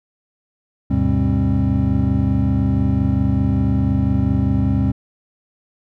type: tone cluster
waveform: triangle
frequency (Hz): 75.8 / 100.4 / 125.9 / 198.1 / 265.6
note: D#2 / G2 / B2 / G3 / C4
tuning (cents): -45 / +42 / +34 / +18 / +26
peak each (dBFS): -19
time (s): 0.9-4.92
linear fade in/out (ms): 10
effects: none